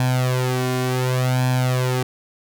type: tone with flanger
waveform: sawtooth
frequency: 127.3 Hz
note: C3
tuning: 47 cents flat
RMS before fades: -20 dBFS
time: 0-2.03 s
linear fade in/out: 2 ms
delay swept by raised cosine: 1.2 to 2.8 ms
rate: 0.68 Hz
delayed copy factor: +0.8
effects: none